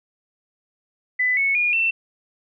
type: tone with pitch steps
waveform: sine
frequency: 2000 / 2206 / 2434 / 2685 Hz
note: B6 / C#7 / D#7 / E7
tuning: +21 / -9 / -39 / +31 cents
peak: -17 dBFS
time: 1.19-1.91 s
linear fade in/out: 10 ms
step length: 180 ms
effects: none